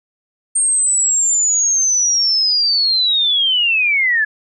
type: linear sweep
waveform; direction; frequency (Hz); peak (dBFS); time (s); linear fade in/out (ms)
sine; down; 8660 to 1682; -12; 0.55-4.25; 10
effects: none